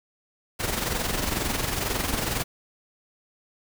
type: noise with amplitude modulation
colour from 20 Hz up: pink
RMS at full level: -25 dBFS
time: 0.59-2.44 s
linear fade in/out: 20 ms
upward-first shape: sine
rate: 22.1 Hz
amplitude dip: 55%
effects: none